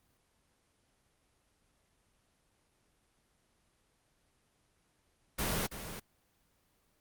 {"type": "noise with echo", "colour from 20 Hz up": "pink", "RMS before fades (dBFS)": -33, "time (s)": [5.38, 5.67], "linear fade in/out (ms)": 10, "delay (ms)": 330, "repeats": 1, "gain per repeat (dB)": -10, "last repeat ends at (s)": 6, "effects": ["pink hiss -73 dBFS RMS until 7 s", "Opus 24 kbps"]}